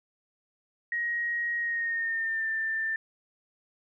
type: tone with pitch glide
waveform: sine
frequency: 1887 to 1784.2 Hz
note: A#6 to A6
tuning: +21 to +24 cents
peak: -27 dBFS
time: 0.92-2.96 s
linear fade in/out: 2 ms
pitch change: -97 cents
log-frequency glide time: 1.57-2.48 s
effects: none